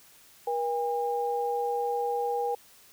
sine tone pair together, 478.2 / 808.2 Hz, A#4 / G#5, +44 / -47 cents, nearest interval major sixth, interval 909 cents, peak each -29 / -29 dBFS, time 0.47-2.55 s, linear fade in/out 5 ms, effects white hiss -56 dBFS RMS until 2.92 s

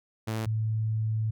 sawtooth / sine tone pair in turn, 110.4 / 109.81 Hz, A2 / A2, +6 / -3 cents, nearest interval unison, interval 9 cents, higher first, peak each -25 dBFS, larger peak neither, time 0.27-0.46 / 0.46-1.31 s, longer second, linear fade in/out 10 ms, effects none

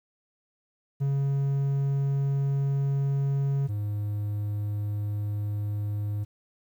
triangle tone pair in turn, 138.59 / 103.83 Hz, C#3 / G#2, 0 / 0 cents, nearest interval perfect fourth, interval 500 cents, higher first, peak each -21 / -25 dBFS, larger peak first, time 1-3.68 / 3.68-6.25 s, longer first, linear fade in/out 20 ms, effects 10-bit

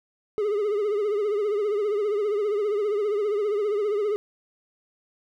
triangle tone with vibrato, 415.3 Hz, G#4, in tune, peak -20 dBFS, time 0.38-4.16 s, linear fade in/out 0 ms, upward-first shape triangle, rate 15 Hz, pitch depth 95 cents each way, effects none

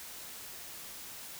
silence, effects white hiss -46 dBFS RMS until 1.39 s

